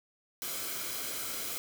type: noise with comb filter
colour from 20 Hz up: white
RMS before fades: -37 dBFS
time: 0.42-1.58 s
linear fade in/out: 0 ms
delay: 1.1 ms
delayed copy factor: -0.5
effects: none